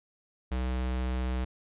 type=tone; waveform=square; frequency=63.2 Hz; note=B1; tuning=41 cents sharp; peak=-29 dBFS; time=0.51-1.45 s; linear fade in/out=10 ms; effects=resampled to 8000 Hz